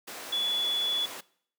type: tone in noise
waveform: sine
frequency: 3422 Hz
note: A7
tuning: 49 cents flat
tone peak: -26 dBFS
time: 0.32-1.06 s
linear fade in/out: 10 ms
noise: pink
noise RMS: -39 dBFS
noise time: 0.07-1.21 s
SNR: +10 dB
effects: noise-tail reverb RT60 0.6 s tail -21 dB re dry + high-pass 400 Hz 12 dB/octave